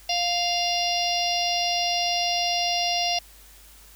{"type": "harmonic tone", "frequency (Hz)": 698.5, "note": "F5", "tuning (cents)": 0, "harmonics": [1, 3, 4, 5, 6, 7, 8], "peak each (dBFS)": [-26, -36, -28, -33, -33, -30, -30], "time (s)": [0.09, 3.19], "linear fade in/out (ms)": 5, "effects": ["added 50 Hz sine -51 dBFS peak until 3.95 s", "white hiss -51 dBFS RMS until 3.95 s"]}